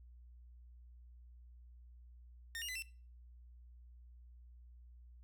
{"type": "tone with pitch steps", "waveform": "sawtooth", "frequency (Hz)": [1828, 2849, 2013, 2683], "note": ["A#6", "F7", "B6", "E7"], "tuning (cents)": [-34, 34, 33, 30], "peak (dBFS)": -38, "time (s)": [2.55, 2.822], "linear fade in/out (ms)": 0, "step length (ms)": 68, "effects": ["noise-tail reverb RT60 0.4 s tail -21 dB re dry", "added 60 Hz sine -55 dBFS peak until 5.23 s"]}